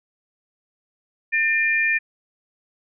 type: tone pair together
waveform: sine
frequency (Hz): 1800 / 2397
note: A6 / D7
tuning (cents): +39 / +35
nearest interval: perfect fourth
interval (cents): 496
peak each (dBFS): -20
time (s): 1.32-1.99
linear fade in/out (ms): 20
effects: none